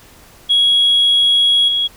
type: tone with level steps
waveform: sine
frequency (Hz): 3322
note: G#7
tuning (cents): 0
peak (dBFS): -8 / -13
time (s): 0.49-1.88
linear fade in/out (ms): 20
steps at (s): 1.68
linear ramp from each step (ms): 2
effects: tanh soft clip ceiling -6 dBFS + pink hiss -44 dBFS RMS until 1.96 s